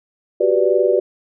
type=chord; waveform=sine; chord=G major seventh; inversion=third; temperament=equal; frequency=370 / 392 / 493.9 / 587.3 Hz; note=F#4 / G4 / B4 / D5; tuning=0 / 0 / 0 / 0 cents; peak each=-18 dBFS; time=0.4-1 s; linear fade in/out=10 ms; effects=none